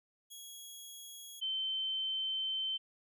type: tone pair in turn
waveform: 15% pulse / sine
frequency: 3322 / 3090 Hz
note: G#7 / G7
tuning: 0 / -26 cents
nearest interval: minor second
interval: 126 cents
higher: first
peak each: -40 / -33 dBFS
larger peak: second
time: 0.3-1.41 / 1.41-2.78 s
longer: second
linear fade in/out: 20 ms
effects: none